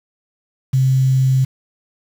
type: tone with quantisation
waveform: sine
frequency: 131.7 Hz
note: C3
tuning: 12 cents sharp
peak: -11 dBFS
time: 0.73-1.45 s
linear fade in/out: 10 ms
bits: 6
effects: none